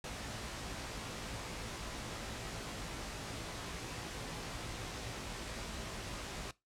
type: noise with comb filter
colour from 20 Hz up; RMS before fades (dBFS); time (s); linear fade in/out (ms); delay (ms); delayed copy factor
pink; -43; 0.04-6.51; 2; 18; +0.6
effects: noise-tail reverb RT60 0.2 s tail -19 dB re dry + low-pass 8000 Hz 12 dB/octave